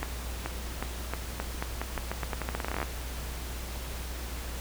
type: accelerating click train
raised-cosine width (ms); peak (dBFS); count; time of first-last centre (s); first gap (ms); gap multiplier
0.5; -16; 24; 0.03-2.828; 430; 0.85
effects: added 60 Hz sine -36 dBFS peak until 4.6 s + pink hiss -41 dBFS RMS until 4.6 s